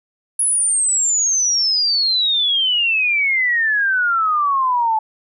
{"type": "exponential sweep", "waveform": "sine", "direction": "down", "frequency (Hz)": [10548, 862], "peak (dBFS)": -14, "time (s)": [0.39, 4.99], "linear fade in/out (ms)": 5, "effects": []}